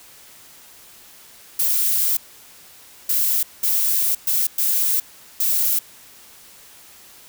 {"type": "noise bursts at uneven times", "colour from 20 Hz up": "violet", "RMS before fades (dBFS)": -19, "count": 6, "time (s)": [[1.59, 2.17], [3.09, 3.43], [3.63, 4.15], [4.27, 4.47], [4.58, 5], [5.4, 5.79]], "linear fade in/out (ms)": 5, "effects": ["white hiss -46 dBFS RMS until 7.28 s"]}